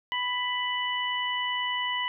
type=harmonic tone; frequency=991 Hz; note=B5; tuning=6 cents sharp; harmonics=1 / 2 / 3; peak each=-31 / -31 / -31 dBFS; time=0.12-2.08 s; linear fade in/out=0 ms; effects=none